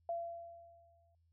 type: tone with exponential decay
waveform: sine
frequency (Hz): 680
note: F5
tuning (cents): -46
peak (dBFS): -34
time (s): 0.09-1.15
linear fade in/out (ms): 2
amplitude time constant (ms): 230
effects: added 83 Hz sine -70 dBFS peak until 1.32 s